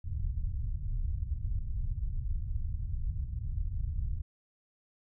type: low-pass noise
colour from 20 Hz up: pink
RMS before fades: -33 dBFS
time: 0.04-4.22 s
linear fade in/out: 10 ms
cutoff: 100 Hz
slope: 24 dB/octave
effects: none